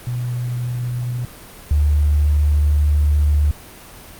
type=tone pair in turn; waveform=sine; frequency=122.5 / 73.88 Hz; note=B2 / D2; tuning=-14 / +11 cents; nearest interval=major sixth; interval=875 cents; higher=first; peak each=-20 / -12 dBFS; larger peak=second; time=0.07-1.25 / 1.71-3.51 s; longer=second; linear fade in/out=0 ms; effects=pink hiss -39 dBFS RMS until 4.19 s + Opus 32 kbps